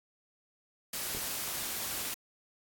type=noise; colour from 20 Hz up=white; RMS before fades=-36 dBFS; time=0.93-2.14 s; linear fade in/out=5 ms
type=clicks; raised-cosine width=2 ms; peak=-29 / -30 dBFS; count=2; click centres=1.149 / 1.172 s
effects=AAC 64 kbps